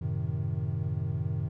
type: chord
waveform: triangle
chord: F# diminished seventh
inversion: none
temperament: equal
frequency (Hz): 92.5 / 110 / 130.81 / 155.56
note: F#2 / A2 / C3 / Eb3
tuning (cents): 0 / 0 / 0 / 0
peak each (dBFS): -32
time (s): 0.01-1.49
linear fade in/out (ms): 10
effects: none